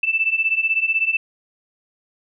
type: beating tone pair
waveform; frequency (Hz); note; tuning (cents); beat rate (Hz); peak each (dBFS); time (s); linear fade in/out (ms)
sine; 2637 / 2653; E7 / E7; 0 / +10; 16; -21 / -19; 0.03-1.17; 5
effects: none